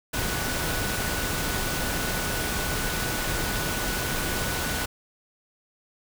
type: tone in noise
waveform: sine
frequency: 1480 Hz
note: F#6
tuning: in tune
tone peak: -35 dBFS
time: 0.13-4.86 s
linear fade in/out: 10 ms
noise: pink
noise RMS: -28 dBFS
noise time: 0.13-4.86 s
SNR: -10 dB
effects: none